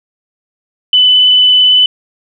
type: tone with vibrato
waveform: sine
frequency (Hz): 3003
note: F#7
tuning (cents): +25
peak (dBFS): -4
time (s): 0.93-1.86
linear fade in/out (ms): 2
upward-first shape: sine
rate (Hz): 18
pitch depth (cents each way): 9
effects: none